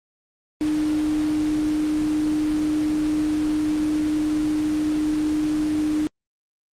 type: tone in noise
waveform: sine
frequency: 304.7 Hz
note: D#4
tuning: 36 cents flat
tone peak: -19 dBFS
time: 0.61-6.07 s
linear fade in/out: 0 ms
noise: pink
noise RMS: -34 dBFS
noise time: 0.61-6.07 s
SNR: +12 dB
effects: low-pass 8000 Hz 12 dB/octave + Opus 32 kbps